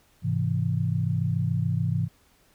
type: chord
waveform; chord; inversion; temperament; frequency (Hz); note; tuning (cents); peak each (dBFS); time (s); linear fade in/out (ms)
sine; Ab augmented; none; equal; 103.83 / 130.81 / 164.81; Ab2 / C3 / E3; 0 / 0 / 0; -27; 0.22-2.09; 50
effects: pink hiss -62 dBFS RMS until 2.54 s